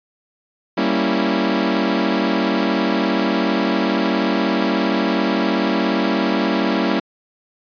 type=chord; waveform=sawtooth; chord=G diminished seventh; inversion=none; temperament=equal; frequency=196 / 233.1 / 277.2 / 329.6 Hz; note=G3 / Bb3 / Db4 / Fb4; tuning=0 / 0 / 0 / 0 cents; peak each=-18 dBFS; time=0.77-7 s; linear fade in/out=10 ms; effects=resampled to 11025 Hz